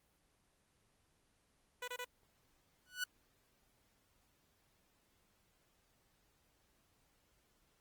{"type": "tone bursts", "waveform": "10% pulse", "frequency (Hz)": 493.9, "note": "B4", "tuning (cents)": 0, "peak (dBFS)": -33, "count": 3, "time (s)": [1.82, 2.046], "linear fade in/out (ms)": 5, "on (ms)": 58, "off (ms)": 26}
{"type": "tone with exponential growth", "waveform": "sawtooth", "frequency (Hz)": 1480, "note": "F#6", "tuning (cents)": 0, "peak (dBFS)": -30, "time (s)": [2.86, 3.04], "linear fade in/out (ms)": 5, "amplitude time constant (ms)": 38}
{"effects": ["pink hiss -75 dBFS RMS until 7.8 s", "Opus 24 kbps"]}